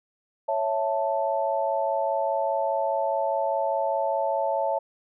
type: chord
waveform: sine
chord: A major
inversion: first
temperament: equal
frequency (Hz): 554.4 / 659.3 / 880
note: C#5 / E5 / A5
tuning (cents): 0 / 0 / 0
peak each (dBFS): -27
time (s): 0.48-4.79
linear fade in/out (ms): 10
effects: none